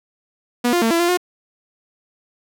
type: tone with pitch steps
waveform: sawtooth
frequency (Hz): 242.7 / 350 / 226.7 / 336.2 / 346.3 / 358.6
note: B3 / F4 / A#3 / E4 / F4 / F4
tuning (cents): -30 / +4 / -48 / +34 / -15 / +46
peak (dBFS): -11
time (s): 0.64-1.174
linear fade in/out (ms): 10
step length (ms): 89
effects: none